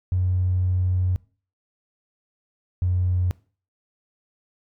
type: tone pair in turn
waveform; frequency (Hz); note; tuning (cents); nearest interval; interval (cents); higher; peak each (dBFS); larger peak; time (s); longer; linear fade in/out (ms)
triangle; 91.3 / 90.3; F#2 / F#2; -23 / -42; unison; 19; first; -15; neither; 0.12-1.16 / 2.82-3.31; first; 0
effects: noise-tail reverb RT60 0.4 s tail -24 dB re dry + tanh soft clip ceiling -16 dBFS